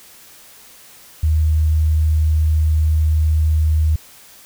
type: tone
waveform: sine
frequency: 77.9 Hz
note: D#2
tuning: 3 cents sharp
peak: -12 dBFS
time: 1.23-3.96 s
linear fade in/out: 5 ms
effects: white hiss -44 dBFS RMS until 4.45 s